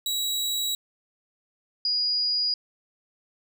sawtooth / sine tone pair in turn, 3883 / 4892 Hz, B7 / D#8, -30 / -30 cents, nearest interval major third, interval 400 cents, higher second, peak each -22 dBFS, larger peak neither, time 0.06-0.75 / 1.85-2.54 s, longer neither, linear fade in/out 2 ms, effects none

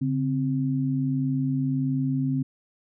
sine tone pair together, 140.9 / 262.4 Hz, C#3 / C4, +29 / +5 cents, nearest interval major seventh, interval 1076 cents, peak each -25 dBFS, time 0.01-2.43 s, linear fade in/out 10 ms, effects none

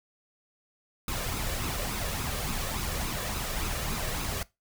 pink noise with flanger, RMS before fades -32 dBFS, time 1.08-4.43 s, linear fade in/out 2 ms, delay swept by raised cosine 0.78 to 1.78 ms, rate 3.5 Hz, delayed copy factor +0.5, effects noise-tail reverb RT60 0.2 s tail -20 dB re dry

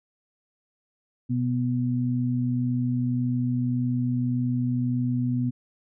sine tone pair together, 125.14 / 246.9 Hz, B2 / B3, +23 / 0 cents, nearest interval octave, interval 1177 cents, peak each -25 dBFS, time 1.29-5.51 s, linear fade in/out 20 ms, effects none

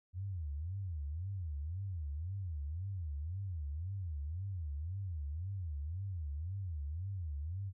sine tone with vibrato, 84.1 Hz, E2, 35 cents sharp, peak -37 dBFS, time 0.13-7.73 s, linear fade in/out 50 ms, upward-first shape sine, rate 1.9 Hz, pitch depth 290 cents each way, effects none

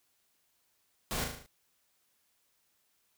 pink noise with echo, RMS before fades -35 dBFS, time 1.11-1.24 s, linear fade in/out 0 ms, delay 37 ms, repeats 6, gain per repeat -4 dB, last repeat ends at 1.462 s, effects white hiss -74 dBFS RMS until 3.17 s

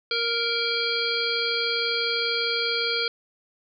harmonic tone, 466.2 Hz, A#4, in tune, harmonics 1 / 3 / 5 / 7 / 9 / 10, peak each -30 / -30 / -30 / -30 / -30 / -30 dBFS, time 0.11-3.08 s, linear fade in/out 2 ms, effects none

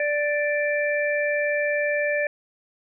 harmonic tone, 587.3 Hz, D5, in tune, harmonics 1 / 3 / 4, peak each -23 / -26 / -29 dBFS, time 0-2.27 s, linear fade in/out 2 ms, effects none

